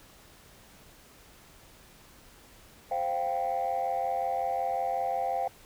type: chord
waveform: sine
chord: C suspended fourth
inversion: none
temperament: equal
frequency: 523.3 / 698.5 / 784 Hz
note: C5 / F5 / G5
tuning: 0 / 0 / 0 cents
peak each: -33 / -30 / -29 dBFS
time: 2.91-5.48 s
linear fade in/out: 5 ms
effects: tanh soft clip ceiling -22 dBFS + pink hiss -55 dBFS RMS until 5.65 s